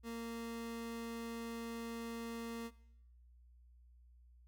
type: tone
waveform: 30% pulse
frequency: 230.9 Hz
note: A#3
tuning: 16 cents flat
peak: -39 dBFS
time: 0.03-2.71 s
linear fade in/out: 50 ms
effects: noise-tail reverb RT60 0.8 s tail -20 dB re dry + added 60 Hz sine -60 dBFS peak until 4.47 s